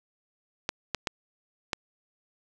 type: clicks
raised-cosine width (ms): 0.2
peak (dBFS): -10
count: 4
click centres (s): 0.691 / 0.947 / 1.072 / 1.732
effects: none